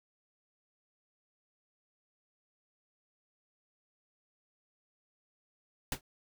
pink noise with exponential decay, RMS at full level -29 dBFS, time 5.92-6.01 s, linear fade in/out 2 ms, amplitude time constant 18 ms, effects none

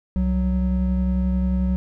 triangle tone pair together, 65.41 / 185 Hz, C2 / F#3, 0 / 0 cents, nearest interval octave + tritone, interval 1800 cents, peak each -19 dBFS, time 0.16-1.76 s, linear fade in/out 0 ms, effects none

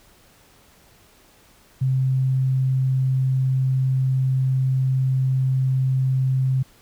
sine tone, 131.3 Hz, C3, 6 cents sharp, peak -17 dBFS, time 1.81-6.63 s, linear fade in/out 10 ms, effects pink hiss -54 dBFS RMS until 6.81 s

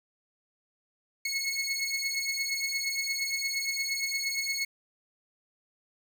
20% pulse beating tone pair, 2184 / 2192.6 Hz, C#7 / C#7, -26 / -20 cents, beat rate 8.6 Hz, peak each -27 / -27 dBFS, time 1.25-4.65 s, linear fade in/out 5 ms, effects none

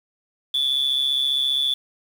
sine tone with amplitude modulation, 3457 Hz, A7, 31 cents flat, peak -14 dBFS, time 0.54-1.74 s, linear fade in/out 5 ms, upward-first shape sine, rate 135 Hz, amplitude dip 75%, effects tanh soft clip ceiling -14 dBFS + 7-bit

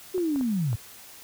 sine linear sweep, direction down, 379.5 to 101.7 Hz, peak -23 dBFS, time 0.14-0.76 s, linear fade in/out 10 ms
clicks, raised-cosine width 1 ms, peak -26 dBFS, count 4, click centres 0.18 / 0.36 / 0.411 / 0.73 s
effects white hiss -47 dBFS RMS until 1.23 s

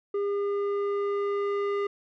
square tone with low-pass filter sweep, 403.9 Hz, G#4, 48 cents flat, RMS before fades -28 dBFS, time 0.14-1.87 s, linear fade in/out 5 ms, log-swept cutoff 860 to 1800 Hz, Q 1, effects none

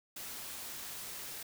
white noise, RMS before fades -44 dBFS, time 0.16-1.43 s, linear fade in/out 5 ms, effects none

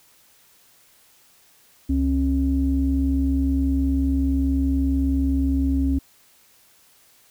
sine tone pair together, 68.78 / 270.7 Hz, C#2 / C#4, -13 / -41 cents, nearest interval 2 octaves, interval 2372 cents, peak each -20 dBFS, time 1.89-5.99 s, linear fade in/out 10 ms, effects tanh soft clip ceiling -10 dBFS + white hiss -56 dBFS RMS until 7.3 s

